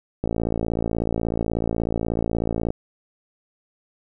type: click train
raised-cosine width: 2 ms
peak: -10 dBFS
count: 140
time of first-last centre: 0.24-2.705 s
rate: 56.4 Hz
effects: none